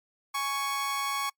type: tone pair together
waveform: sawtooth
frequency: 830.6 / 1111.3 Hz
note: G#5 / C#6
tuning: 0 / +4 cents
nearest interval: perfect fourth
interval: 504 cents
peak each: -33 / -25 dBFS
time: 0.34-1.3 s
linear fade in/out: 10 ms
effects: noise-tail reverb RT60 0.1 s tail -26 dB re dry + MP3 96 kbps

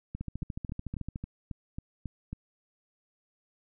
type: two click trains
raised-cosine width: 5 ms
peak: -23 / -24 dBFS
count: 14 / 9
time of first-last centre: 0.21-1.159 / 0.15-2.33 s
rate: 13.7 / 3.67 Hz
effects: none

